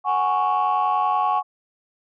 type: chord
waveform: sine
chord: F# suspended second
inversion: none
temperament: equal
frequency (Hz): 740 / 830.6 / 1108.7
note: F#5 / G#5 / C#6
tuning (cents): 0 / 0 / 0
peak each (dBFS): -22 / -21 / -20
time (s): 0.04-1.43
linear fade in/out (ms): 50
effects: tanh soft clip ceiling -13 dBFS